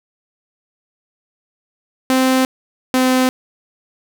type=tone pair in turn; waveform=sawtooth; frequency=260 / 257 Hz; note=C4 / C4; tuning=-11 / -31 cents; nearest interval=unison; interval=20 cents; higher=first; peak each=-8 dBFS; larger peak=neither; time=2.1-2.45 / 2.94-3.29 s; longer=neither; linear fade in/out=0 ms; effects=none